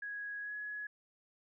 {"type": "tone with pitch glide", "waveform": "sine", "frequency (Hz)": [1661.2, 1685.4], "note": ["G#6", "G#6"], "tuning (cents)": [0, 25], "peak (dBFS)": -39, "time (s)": [0.02, 0.87], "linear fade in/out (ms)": 5, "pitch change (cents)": 25, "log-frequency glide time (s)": [0.41, 0.54], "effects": []}